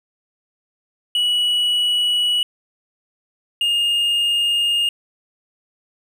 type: tone pair in turn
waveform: triangle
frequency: 2933 / 2835 Hz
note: F#7 / F7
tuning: -16 / +25 cents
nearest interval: minor second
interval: 59 cents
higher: first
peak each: -14 dBFS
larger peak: neither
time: 1.15-2.43 / 3.61-4.89 s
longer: neither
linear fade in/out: 2 ms
effects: none